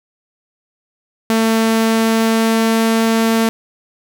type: tone with pitch glide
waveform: sawtooth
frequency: 224 to 225.4 Hz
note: A3 to A3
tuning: +31 to +42 cents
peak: -8 dBFS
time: 1.3-3.49 s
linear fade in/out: 0 ms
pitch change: +11 cents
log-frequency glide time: 1.63-3.04 s
effects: none